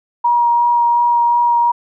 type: tone with vibrato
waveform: sine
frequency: 951 Hz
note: A#5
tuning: 34 cents sharp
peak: -10 dBFS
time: 0.24-1.72 s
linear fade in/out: 10 ms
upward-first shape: sine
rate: 2.8 Hz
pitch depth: 10 cents each way
effects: none